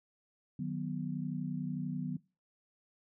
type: chord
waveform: sine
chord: B major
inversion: first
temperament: equal with one note detuned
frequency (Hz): 153.69 / 185 / 246.9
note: D#3 / F#3 / B3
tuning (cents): -21 / 0 / 0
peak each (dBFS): -38 / -38 / -39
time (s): 0.59-2.17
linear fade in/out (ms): 5
effects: noise-tail reverb RT60 0.3 s tail -22 dB re dry